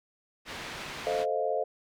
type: low-pass noise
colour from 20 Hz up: white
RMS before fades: -40 dBFS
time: 0.45-1.26 s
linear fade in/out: 50 ms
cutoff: 3000 Hz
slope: 12 dB/octave
type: chord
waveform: sine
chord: F dominant seventh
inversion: first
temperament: equal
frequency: 440 / 523.3 / 622.3 / 698.5 Hz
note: A4 / C5 / Eb5 / F5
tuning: 0 / 0 / 0 / 0 cents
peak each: -32 dBFS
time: 1.06-1.64 s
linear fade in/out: 10 ms
effects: none